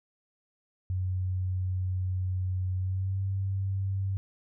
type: tone with pitch glide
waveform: sine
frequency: 92.5 to 96.82 Hz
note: F#2 to G2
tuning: 0 to -21 cents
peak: -27 dBFS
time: 0.9-4.17 s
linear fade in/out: 0 ms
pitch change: +79 cents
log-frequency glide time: 2.76-3.21 s
effects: none